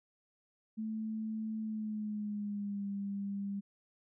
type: tone with pitch glide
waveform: sine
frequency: 218.9 to 199.58 Hz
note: A3 to G3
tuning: -9 to +31 cents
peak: -35 dBFS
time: 0.77-3.61 s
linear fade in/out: 20 ms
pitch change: -160 cents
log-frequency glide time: 1.6-2.88 s
effects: none